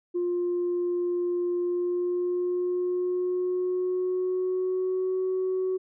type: tone with pitch glide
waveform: sine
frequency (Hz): 352.4 to 373.4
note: F4 to F#4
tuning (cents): +16 to +16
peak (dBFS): -23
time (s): 0.14-5.78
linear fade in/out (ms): 20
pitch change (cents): +100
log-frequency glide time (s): 1.6-5.19
effects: tanh soft clip ceiling -21 dBFS